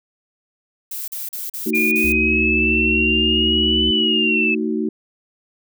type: noise bursts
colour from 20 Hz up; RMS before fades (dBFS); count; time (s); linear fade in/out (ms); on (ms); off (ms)
violet; -28; 6; 0.91-2.125; 5; 170; 39
type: chord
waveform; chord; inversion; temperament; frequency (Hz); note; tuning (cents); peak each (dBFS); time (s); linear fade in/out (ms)
sine; D# diminished; second; just; 224 / 311.1 / 373.4; A3 / D#4 / F#4; +31 / 0 / +16; -22 / -23 / -24; 1.66-4.89; 5
type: exponential two-way sweep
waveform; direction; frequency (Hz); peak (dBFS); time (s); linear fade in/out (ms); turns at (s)
sine; up then down; 2406 to 3011 to 2601; -16; 1.73-4.55; 10; 3.89
type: tone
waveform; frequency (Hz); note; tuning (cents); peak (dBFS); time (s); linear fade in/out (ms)
sine; 71.2; C#2; +47; -24; 2.04-3.91; 5
effects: none